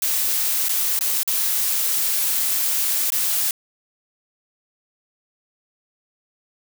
blue noise with dropouts, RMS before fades -21 dBFS, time 0.02-3.51 s, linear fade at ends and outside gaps 2 ms, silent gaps 0.685-0.692 / 0.991-1.009 / 1.232-1.276 / 3.103-3.121 s, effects none

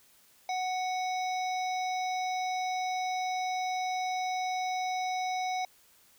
harmonic tone with a mistuned harmonic, 740 Hz, F#5, in tune, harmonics 1 / 3 / 5 / 7 / 8, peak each -30 / -39 / -44 / -47 / -47 dBFS, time 0.49-5.65 s, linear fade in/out 2 ms, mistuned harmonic 5, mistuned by +78 cents, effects white hiss -62 dBFS RMS until 6.18 s

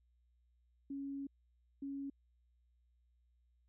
sine tone bursts at uneven times, 277.2 Hz, C#4, in tune, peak -40 dBFS, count 2, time 0.9-1.27 / 1.82-2.1 s, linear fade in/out 5 ms, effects added 60 Hz sine -70 dBFS peak until 3.68 s

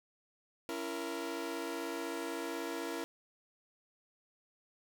sawtooth chord, A# diminished, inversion first, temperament just, 279.7 / 335.6 / 466.2 Hz, C#4 / E4 / A#4, +16 / +31 / 0 cents, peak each -40 / -36 / -38 dBFS, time 0.69-3.04 s, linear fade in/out 0 ms, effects none

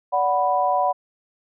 sine chord, B minor, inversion first, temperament equal with one note detuned, 578.6 / 740 / 987.8 Hz, D5 / F#5 / B5, -26 / 0 / 0 cents, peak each -24 / -20 / -22 dBFS, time 0.12-0.93 s, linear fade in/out 20 ms, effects none

